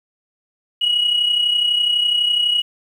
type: tone pair together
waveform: sine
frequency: 2904 / 2936 Hz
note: F#7 / F#7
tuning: -33 / -14 cents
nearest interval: unison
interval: 19 cents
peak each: -14 / -21 dBFS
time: 0.81-2.62 s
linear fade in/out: 10 ms
effects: tanh soft clip ceiling -10 dBFS + 8-bit